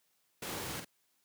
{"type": "noise with echo", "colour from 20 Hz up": "pink", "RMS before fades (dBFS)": -40, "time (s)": [0.42, 0.8], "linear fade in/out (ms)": 5, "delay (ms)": 48, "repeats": 1, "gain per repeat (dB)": -6, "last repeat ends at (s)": 0.848, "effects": ["white hiss -75 dBFS RMS until 1.24 s", "high-pass 100 Hz 12 dB/octave"]}